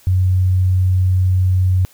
sine tone, 92.5 Hz, F#2, in tune, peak -11 dBFS, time 0.07-1.85 s, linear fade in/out 0 ms, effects white hiss -49 dBFS RMS until 1.93 s

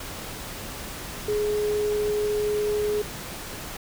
sine tone in noise, 419.2 Hz, G#4, 16 cents sharp, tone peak -22 dBFS, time 1.28-3.02 s, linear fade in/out 5 ms, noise pink, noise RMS -36 dBFS, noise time 0-3.77 s, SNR +11 dB, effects none

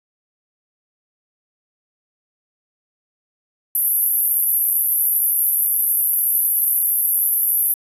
white band-pass noise, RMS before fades -18 dBFS, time 3.75-7.74 s, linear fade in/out 2 ms, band 11000 to 13000 Hz, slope 96 dB/octave, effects resampled to 32000 Hz

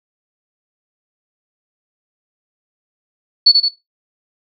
sine tone with echo, 4435 Hz, C#8, in tune, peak -3 dBFS, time 3.46-3.52 s, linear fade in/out 10 ms, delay 84 ms, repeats 2, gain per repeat -4 dB, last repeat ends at 3.688 s, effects noise-tail reverb RT60 0.2 s tail -17 dB re dry

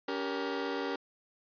sawtooth chord, G diminished, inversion second, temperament just, 282.2 / 392 / 470.4 Hz, Db4 / G4 / Bb4, +31 / 0 / +16 cents, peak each -33 dBFS, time 0.08-0.96 s, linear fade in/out 5 ms, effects resampled to 11025 Hz

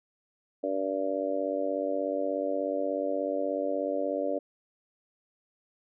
harmonic tone, 96.6 Hz, G2, 25 cents flat, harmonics 3 / 4 / 5 / 6 / 7, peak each -34 / -38 / -34 / -30 / -38 dBFS, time 0.63-4.39 s, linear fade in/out 10 ms, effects none

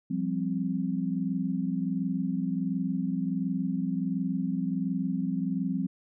sine chord, F suspended second, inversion none, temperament equal, 174.61 / 196 / 261.6 Hz, F3 / G3 / C4, 0 / 0 / 0 cents, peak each -31 dBFS, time 0.1-5.87 s, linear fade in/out 10 ms, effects none

